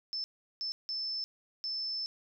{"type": "tone bursts at uneven times", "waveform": "sine", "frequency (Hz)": 5274, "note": "E8", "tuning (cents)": 0, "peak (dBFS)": -33, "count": 4, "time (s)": [[0.13, 0.24], [0.61, 0.72], [0.89, 1.24], [1.64, 2.06]], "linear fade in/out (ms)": 0, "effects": []}